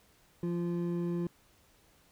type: tone pair together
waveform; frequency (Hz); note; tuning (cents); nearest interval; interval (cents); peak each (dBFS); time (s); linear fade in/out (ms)
triangle; 172.75 / 346.1; F3 / F4; -19 / -16; octave; 1203; -30 / -33; 0.43-1.27; 2
effects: pink hiss -65 dBFS RMS until 2.11 s